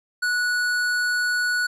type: tone with hard clipping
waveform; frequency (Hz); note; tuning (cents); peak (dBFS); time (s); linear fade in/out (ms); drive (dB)
sine; 1470; F#6; -12; -22; 0.22-1.67; 10; 12
effects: none